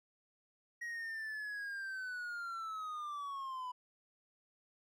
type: linear sweep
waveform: triangle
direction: down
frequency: 1900 to 987.8 Hz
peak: -38 dBFS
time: 0.81-3.72 s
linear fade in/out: 10 ms
effects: none